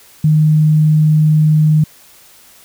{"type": "tone", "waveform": "sine", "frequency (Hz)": 154.1, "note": "D#3", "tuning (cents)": -16, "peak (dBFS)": -7, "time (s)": [0.24, 1.84], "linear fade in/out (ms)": 5, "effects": ["white hiss -44 dBFS RMS until 2.64 s"]}